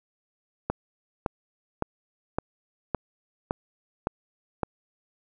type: click train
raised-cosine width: 1 ms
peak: -11 dBFS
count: 8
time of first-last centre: 0.7-4.633 s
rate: 1.78 Hz
effects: none